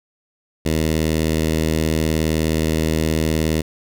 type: tone with notch filter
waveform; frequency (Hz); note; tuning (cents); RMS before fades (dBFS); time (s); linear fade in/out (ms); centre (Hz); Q
10% pulse; 79.2; D#2; +31; -19; 0.65-3.62; 10; 1200; 1.3
effects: none